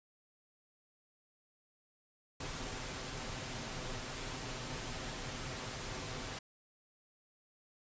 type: noise with comb filter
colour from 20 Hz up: pink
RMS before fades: -42 dBFS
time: 2.4-6.39 s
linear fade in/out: 5 ms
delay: 7.8 ms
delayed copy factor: +0.5
effects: resampled to 16000 Hz